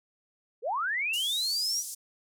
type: linear sweep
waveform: sine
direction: up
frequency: 400 to 5950 Hz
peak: -27 dBFS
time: 0.62-1.84 s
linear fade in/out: 50 ms
type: band-pass noise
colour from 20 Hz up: white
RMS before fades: -39 dBFS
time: 1.13-1.95 s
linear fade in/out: 10 ms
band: 5700 to 11000 Hz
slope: 24 dB/octave
effects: none